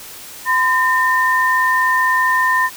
sine tone pair together, 1019 / 1814 Hz, C6 / A#6, -46 / -48 cents, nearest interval minor seventh, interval 998 cents, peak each -15 dBFS, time 0.45-2.7 s, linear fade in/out 50 ms, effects white hiss -35 dBFS RMS until 2.76 s

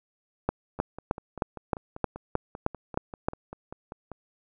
two click trains, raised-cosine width 1 ms, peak -10 / -24 dBFS, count 10 / 18, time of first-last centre 0.49-3.285 / 0.79-4.117 s, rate 3.22 / 5.11 Hz, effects none

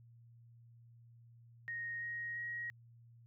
sine tone with pitch steps, 1864.7 / 1878.8 / 1892.9 Hz, A#6 / A#6 / A#6, 0 / +13 / +26 cents, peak -39 dBFS, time 1.68-2.7 s, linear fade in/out 0 ms, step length 340 ms, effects added 117 Hz sine -58 dBFS peak until 3.26 s

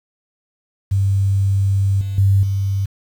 sine tone with level steps, 98 Hz, G2, in tune, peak -13 / -20 / -10 / -16 dBFS, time 0.91-2.86 s, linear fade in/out 10 ms, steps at 2.01 / 2.18 / 2.43 s, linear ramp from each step 2 ms, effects 7-bit

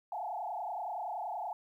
sine tone with frequency modulation, 784 Hz, G5, in tune, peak -35 dBFS, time 0.12-1.53 s, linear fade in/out 2 ms, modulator 30.6 Hz, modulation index 3.3, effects 12-bit

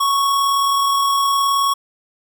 square tone with amplitude modulation, 1108.7 Hz, C#6, in tune, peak -14 dBFS, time 0-1.74 s, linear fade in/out 10 ms, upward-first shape sine, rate 39.1 Hz, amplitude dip 25%, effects none

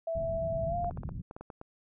sine tone with pitch glide, 659.3 to 698.5 Hz, E5 to F5, 0 to 0 cents, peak -30 dBFS, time 0.07-0.9 s, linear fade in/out 5 ms, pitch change +100 cents, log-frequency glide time 0.67-0.76 s
white low-pass noise, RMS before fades -38 dBFS, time 0.15-1.22 s, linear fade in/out 10 ms, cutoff 160 Hz, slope 24 dB/octave
clicks, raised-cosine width 1 ms, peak -29 dBFS, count 10, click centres 0.845 / 0.91 / 0.974 / 1.034 / 1.091 / 1.311 / 1.365 / 1.41 / 1.502 / 1.614 s
effects none

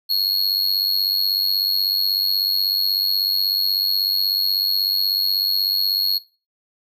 square tone with amplitude modulation, 4310 Hz, C#8, 49 cents flat, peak -14 dBFS, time 0.09-6.19 s, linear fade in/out 20 ms, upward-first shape sine, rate 96.3 Hz, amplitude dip 80%, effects noise-tail reverb RT60 0.3 s tail -17 dB re dry

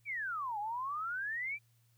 sine exponential two-way sweep, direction down then up, 2394 to 807 to 2394 Hz, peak -35 dBFS, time 0.05-1.59 s, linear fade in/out 50 ms, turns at 0.59 s, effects added 116 Hz sine -67 dBFS peak until 1.97 s + white hiss -75 dBFS RMS until 1.97 s

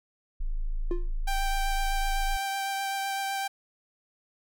sine tone, 27.03 Hz, A0, 30 cents flat, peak -26 dBFS, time 0.4-2.37 s, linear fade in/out 10 ms
triangle tone with exponential decay, 350.2 Hz, F4, 5 cents sharp, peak -23 dBFS, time 0.91-1.11 s, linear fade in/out 1 ms, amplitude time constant 42 ms
sawtooth tone with vibrato, 784 Hz, G5, in tune, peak -25 dBFS, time 1.27-3.48 s, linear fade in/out 10 ms, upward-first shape triangle, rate 7.9 Hz, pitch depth 13 cents each way
effects none

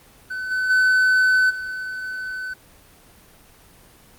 triangle tone with level steps, 1512 Hz, F#6, 37 cents sharp, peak -24 / -18 / -12 / -25 dBFS, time 0.3-2.54 s, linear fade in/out 10 ms, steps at 0.5 / 0.69 / 1.49 s, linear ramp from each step 20 ms, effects pink hiss -50 dBFS RMS until 4.18 s + Opus 24 kbps

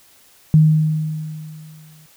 sine tone with exponential decay, 155.56 Hz, D#3, in tune, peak -6 dBFS, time 0.54-2.06 s, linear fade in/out 0 ms, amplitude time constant 330 ms, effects white hiss -51 dBFS RMS until 2.16 s

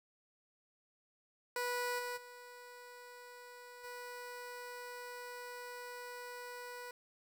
15% pulse tone with level steps, 490 Hz, B4, 14 cents flat, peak -29 / -33 / -45 / -39 dBFS, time 1.56-6.91 s, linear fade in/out 2 ms, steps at 1.98 / 2.16 / 3.83 s, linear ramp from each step 20 ms, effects 11-bit

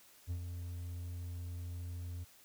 triangle tone with ADSR envelope, 87.31 Hz, F2, in tune, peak -32 dBFS, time 0.27-2.25 s, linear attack 39 ms, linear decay 79 ms, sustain -6 dB, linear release 22 ms, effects white hiss -62 dBFS RMS until 2.44 s

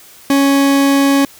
40% pulse tone, 277.2 Hz, C#4, in tune, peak -8 dBFS, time 0.3-1.25 s, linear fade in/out 2 ms, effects white hiss -41 dBFS RMS until 1.39 s

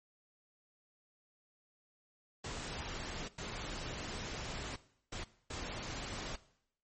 pink noise bursts at uneven times, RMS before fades -42 dBFS, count 4, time 2.44-3.28 / 3.38-4.76 / 5.12-5.24 / 5.5-6.36 s, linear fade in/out 5 ms, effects noise-tail reverb RT60 0.7 s tail -18 dB re dry + MP3 32 kbps

